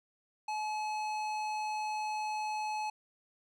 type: tone with hard clipping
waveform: sine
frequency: 855 Hz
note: A5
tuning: 50 cents flat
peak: -35 dBFS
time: 0.48-2.9 s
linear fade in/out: 5 ms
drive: 14 dB
effects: none